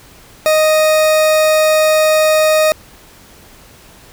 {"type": "tone", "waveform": "40% pulse", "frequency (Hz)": 622.3, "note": "D#5", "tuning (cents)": 0, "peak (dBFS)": -8, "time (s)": [0.46, 2.72], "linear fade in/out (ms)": 0, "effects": ["pink hiss -42 dBFS RMS until 4.12 s"]}